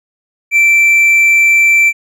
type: tone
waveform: triangle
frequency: 2339 Hz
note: D7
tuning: 8 cents flat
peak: -4 dBFS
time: 0.51-1.93 s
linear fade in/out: 50 ms
effects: none

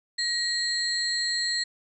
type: tone cluster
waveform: sine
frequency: 1894 / 4044 / 4230 / 7800 Hz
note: A#6 / B7 / C8 / B8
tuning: +27 / +40 / +18 / -23 cents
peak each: -30 / -35 / -27 / -34 dBFS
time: 0.18-1.64 s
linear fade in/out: 10 ms
effects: none

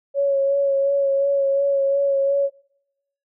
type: tone with vibrato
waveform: sine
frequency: 554.4 Hz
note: C#5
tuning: in tune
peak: -16 dBFS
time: 0.14-2.5 s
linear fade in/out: 50 ms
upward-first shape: sine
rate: 2.8 Hz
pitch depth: 21 cents each way
effects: noise-tail reverb RT60 0.8 s tail -23 dB re dry

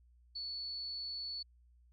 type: tone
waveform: sine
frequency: 4435 Hz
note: C#8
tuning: in tune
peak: -39 dBFS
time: 0.35-1.43 s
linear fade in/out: 10 ms
effects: added 60 Hz sine -62 dBFS peak until 1.92 s

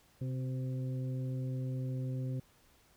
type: harmonic tone with a mistuned harmonic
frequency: 129.6 Hz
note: C3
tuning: 16 cents flat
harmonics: 1 / 2 / 3 / 4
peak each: -34 / -43 / -51 / -50 dBFS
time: 0.21-2.4 s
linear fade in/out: 5 ms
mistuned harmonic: 3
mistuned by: -28 cents
effects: pink hiss -66 dBFS RMS until 2.96 s

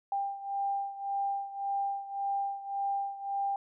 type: beating tone pair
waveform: sine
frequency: 794 / 795.8 Hz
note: G5 / G5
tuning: +22 / +26 cents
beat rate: 1.8 Hz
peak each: -32 / -36 dBFS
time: 0.12-3.56 s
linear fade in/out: 2 ms
effects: none

